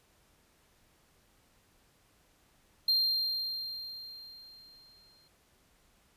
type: tone with exponential decay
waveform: triangle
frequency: 4186 Hz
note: C8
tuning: in tune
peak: -22 dBFS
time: 2.88-5.28 s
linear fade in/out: 5 ms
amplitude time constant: 520 ms
effects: pink hiss -67 dBFS RMS until 6.16 s + resampled to 32000 Hz